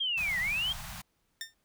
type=linear two-way sweep; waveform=sine; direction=down then up; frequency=3272 to 1864.7 to 3272 Hz; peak=-28 dBFS; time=0-0.73 s; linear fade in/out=10 ms; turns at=0.39 s
type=band-stop noise; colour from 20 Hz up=pink; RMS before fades=-42 dBFS; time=0.17-1.02 s; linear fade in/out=10 ms; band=210 to 640 Hz; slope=96 dB/octave
type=tone with exponential decay; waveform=15% pulse; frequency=1810 Hz; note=A6; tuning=48 cents sharp; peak=-26 dBFS; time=1.41-1.54 s; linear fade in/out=1 ms; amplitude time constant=28 ms
effects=pink hiss -75 dBFS RMS until 1.64 s